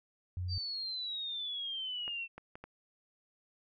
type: tone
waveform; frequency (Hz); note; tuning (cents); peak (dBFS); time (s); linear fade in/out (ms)
sine; 90.4; F#2; -40; -34; 0.37-0.58; 0
type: exponential sweep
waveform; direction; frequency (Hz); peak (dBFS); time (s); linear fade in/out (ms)
sine; down; 4699 to 2684; -36; 0.48-2.28; 50
type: clicks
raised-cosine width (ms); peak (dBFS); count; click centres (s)
0.5; -31; 4; 2.079 / 2.38 / 2.555 / 2.64
effects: none